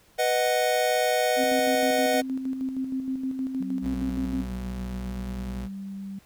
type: chord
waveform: square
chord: B major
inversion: none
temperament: equal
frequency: 493.9 / 622.3 / 740 Hz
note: B4 / D#5 / F#5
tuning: 0 / 0 / 0 cents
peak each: -27 / -26 / -27 dBFS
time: 0.18-2.22 s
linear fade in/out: 20 ms
type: tone with tremolo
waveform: sine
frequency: 262.7 Hz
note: C4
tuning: 7 cents sharp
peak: -25 dBFS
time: 1.36-4.46 s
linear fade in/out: 50 ms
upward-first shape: square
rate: 6.4 Hz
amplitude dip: 45%
type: tone with pitch glide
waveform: sine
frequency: 189.9 to 195.69 Hz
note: F#3 to G3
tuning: +45 to -3 cents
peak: -33 dBFS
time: 3.6-6.19 s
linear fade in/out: 5 ms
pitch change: +52 cents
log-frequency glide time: 4.9-5.79 s
type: tone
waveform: 40% pulse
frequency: 60.9 Hz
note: B1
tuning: 24 cents flat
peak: -32 dBFS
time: 3.81-5.69 s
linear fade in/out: 50 ms
effects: pink hiss -59 dBFS RMS until 6.25 s